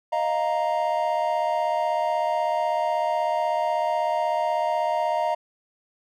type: chord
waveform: triangle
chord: Eb suspended second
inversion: none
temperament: equal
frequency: 622.3 / 698.5 / 932.3 Hz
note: Eb5 / F5 / Bb5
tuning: 0 / 0 / 0 cents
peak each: -24 dBFS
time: 0.12-5.35 s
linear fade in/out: 10 ms
effects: none